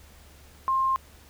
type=tone; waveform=sine; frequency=1060 Hz; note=C6; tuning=22 cents sharp; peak=-21 dBFS; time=0.68-0.96 s; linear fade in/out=0 ms; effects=added 72 Hz sine -52 dBFS peak until 1.29 s + pink hiss -54 dBFS RMS until 1.29 s